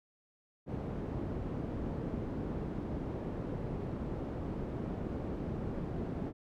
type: low-pass noise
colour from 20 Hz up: white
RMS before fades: -38 dBFS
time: 0.66-6.33 s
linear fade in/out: 50 ms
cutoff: 310 Hz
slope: 12 dB/octave
effects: none